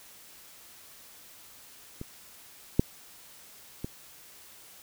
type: clicks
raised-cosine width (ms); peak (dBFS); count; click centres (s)
3; -24 / -7 / -20; 3; 2.014 / 2.795 / 3.845
effects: white hiss -52 dBFS RMS until 4.82 s